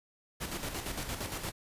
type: noise with tremolo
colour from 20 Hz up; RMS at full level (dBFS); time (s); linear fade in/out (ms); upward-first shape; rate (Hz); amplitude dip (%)
pink; -36; 0.4-1.52; 20; square; 8.7; 50
effects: resampled to 32000 Hz